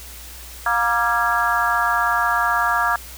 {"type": "harmonic tone with a mistuned harmonic", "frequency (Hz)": 236.1, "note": "A#3", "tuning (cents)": 22, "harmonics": [3, 4, 5, 6, 7], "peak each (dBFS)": [-24, -23, -22, -23, -22], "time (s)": [0.66, 2.96], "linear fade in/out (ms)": 2, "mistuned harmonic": 6, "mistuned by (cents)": -47, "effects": ["added 60 Hz sine -39 dBFS peak until 3.17 s", "white hiss -39 dBFS RMS until 3.17 s"]}